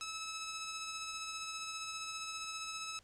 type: tone with tremolo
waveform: 10% pulse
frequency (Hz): 1300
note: E6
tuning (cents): -24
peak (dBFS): -31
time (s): 0.01-2.99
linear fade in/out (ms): 0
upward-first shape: sine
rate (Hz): 15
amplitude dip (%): 30
effects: pink hiss -67 dBFS RMS until 3.03 s + low-pass 9000 Hz 12 dB/octave